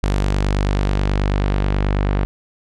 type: tone with low-pass filter sweep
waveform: sawtooth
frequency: 49.27 Hz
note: G1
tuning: 10 cents sharp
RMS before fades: -18 dBFS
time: 0.03-2.25 s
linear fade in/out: 0 ms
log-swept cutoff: 8000 to 2400 Hz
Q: 0.75
effects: none